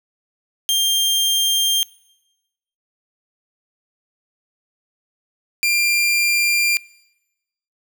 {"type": "tone pair in turn", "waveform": "sawtooth", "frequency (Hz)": [3190, 2386], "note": ["G7", "D7"], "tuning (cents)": [30, 27], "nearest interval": "perfect fourth", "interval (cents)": 503, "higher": "first", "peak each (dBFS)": -12, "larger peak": "neither", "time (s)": [[0.69, 1.83], [5.63, 6.77]], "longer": "neither", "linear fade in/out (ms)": 0, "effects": ["noise-tail reverb RT60 1.0 s tail -23 dB re dry"]}